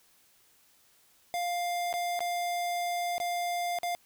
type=tone with dropouts; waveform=square; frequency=701 Hz; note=F5; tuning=6 cents sharp; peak=-30 dBFS; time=1.34-3.95 s; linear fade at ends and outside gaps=0 ms; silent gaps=1.928-1.939 / 2.192-2.205 / 3.181-3.201 / 3.787-3.832 s; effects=white hiss -64 dBFS RMS until 4.05 s